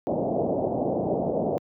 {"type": "low-pass noise", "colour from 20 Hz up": "white", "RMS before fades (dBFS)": -25, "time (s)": [0.07, 1.58], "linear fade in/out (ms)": 0, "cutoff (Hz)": 720, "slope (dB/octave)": 48, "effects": ["high-pass 150 Hz 12 dB/octave"]}